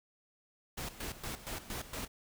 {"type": "noise with tremolo", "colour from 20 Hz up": "pink", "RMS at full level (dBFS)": -40, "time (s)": [0.77, 2.08], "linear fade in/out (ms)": 10, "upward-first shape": "square", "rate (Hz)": 4.3, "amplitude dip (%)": 75, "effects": []}